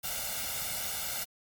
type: noise with comb filter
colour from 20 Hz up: white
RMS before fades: -35 dBFS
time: 0.03-1.25 s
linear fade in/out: 20 ms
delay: 1.4 ms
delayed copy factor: +0.9
effects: Opus 48 kbps